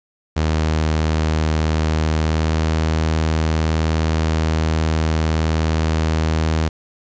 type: tone with pitch glide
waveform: sawtooth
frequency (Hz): 78.4 to 79.4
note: D#2 to D#2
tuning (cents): +14 to +36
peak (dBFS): -12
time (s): 0.36-6.69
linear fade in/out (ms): 10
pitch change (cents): +22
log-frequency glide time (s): 2.03-2.73
effects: resampled to 16000 Hz + 8-bit